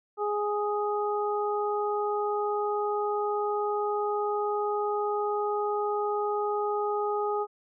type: harmonic tone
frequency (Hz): 415.3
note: G#4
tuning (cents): 0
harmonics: 1 / 2 / 3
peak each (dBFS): -28 / -31 / -33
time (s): 0.17-7.47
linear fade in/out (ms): 50
effects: none